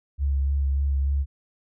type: tone with vibrato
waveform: sine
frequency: 69.3 Hz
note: C#2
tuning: in tune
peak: -20 dBFS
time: 0.18-1.26 s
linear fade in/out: 50 ms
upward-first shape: sine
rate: 3.4 Hz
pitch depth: 23 cents each way
effects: none